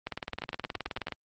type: two click trains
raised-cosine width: 0.3 ms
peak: -17 / -18 dBFS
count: 21 / 7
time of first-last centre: 0.07-1.123 / 0.42-1.083 s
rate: 19 / 9.05 Hz
effects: high-pass 60 Hz 12 dB/octave + Opus 32 kbps